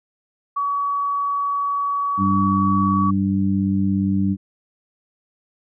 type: tone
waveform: sine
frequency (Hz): 1133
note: C#6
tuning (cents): +37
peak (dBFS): -19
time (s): 0.56-3.11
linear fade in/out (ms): 10
type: harmonic tone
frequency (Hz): 97.3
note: G2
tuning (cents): -12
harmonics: 1 / 2 / 3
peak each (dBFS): -24 / -18 / -24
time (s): 2.17-4.37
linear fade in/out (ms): 50
effects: none